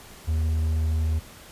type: tone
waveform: triangle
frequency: 79 Hz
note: D#2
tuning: 27 cents sharp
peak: -19 dBFS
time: 0.27-1.2 s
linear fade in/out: 20 ms
effects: pink hiss -46 dBFS RMS until 1.51 s + resampled to 32000 Hz